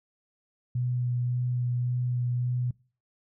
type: tone with vibrato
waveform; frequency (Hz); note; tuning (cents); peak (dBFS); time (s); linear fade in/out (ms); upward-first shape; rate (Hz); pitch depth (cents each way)
sine; 123.3; B2; -2; -25; 0.75-2.71; 5; sine; 1.8; 12
effects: noise-tail reverb RT60 0.4 s tail -24 dB re dry